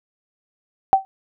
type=tone with exponential decay; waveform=sine; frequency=772 Hz; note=G5; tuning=27 cents flat; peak=-5 dBFS; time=0.93-1.05 s; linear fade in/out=0 ms; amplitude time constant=26 ms; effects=none